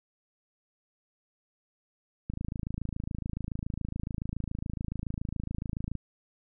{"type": "click train", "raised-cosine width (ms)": 5, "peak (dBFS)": -21, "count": 100, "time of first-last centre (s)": [2.3, 5.953], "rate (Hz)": 27.1, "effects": []}